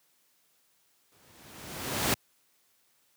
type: noise with exponential growth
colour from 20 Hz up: pink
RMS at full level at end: -24 dBFS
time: 1.12-2.14 s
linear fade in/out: 1 ms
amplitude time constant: 220 ms
effects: white hiss -69 dBFS RMS until 3.16 s + high-pass 100 Hz 12 dB/octave